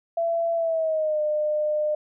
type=tone with pitch glide; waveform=sine; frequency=671 to 604.7 Hz; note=E5 to D#5; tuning=+31 to -50 cents; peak=-21 dBFS; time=0.17-1.95 s; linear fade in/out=5 ms; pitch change=-181 cents; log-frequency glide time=0.55-1.21 s; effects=none